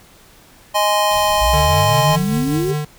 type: chord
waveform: square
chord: Ab major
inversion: second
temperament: just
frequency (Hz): 623 / 830.6 / 1038.3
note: Eb5 / Ab5 / C6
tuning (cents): +2 / 0 / -14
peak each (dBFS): -19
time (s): 0.74-2.17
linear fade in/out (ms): 20
type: band-stop noise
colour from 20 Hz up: pink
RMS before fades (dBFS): -32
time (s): 1.11-2.71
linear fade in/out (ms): 0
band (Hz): 150 to 4200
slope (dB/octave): 12
type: exponential sweep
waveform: sine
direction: up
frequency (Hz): 51.91 to 413.2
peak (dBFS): -17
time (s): 1.4-2.74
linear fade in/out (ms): 20
type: tone with tremolo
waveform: square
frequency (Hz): 150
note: D3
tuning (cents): +37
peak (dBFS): -18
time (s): 1.53-2.85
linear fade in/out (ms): 5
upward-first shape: triangle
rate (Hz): 5.1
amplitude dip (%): 55
effects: pink hiss -47 dBFS RMS until 2.98 s